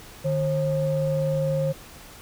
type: tone pair together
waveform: sine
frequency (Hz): 152 / 536.5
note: D#3 / C5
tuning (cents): -40 / +43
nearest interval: octave + minor seventh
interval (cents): 2183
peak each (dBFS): -23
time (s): 0.24-1.73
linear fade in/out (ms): 20
effects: tanh soft clip ceiling -15 dBFS + pink hiss -45 dBFS RMS until 2.21 s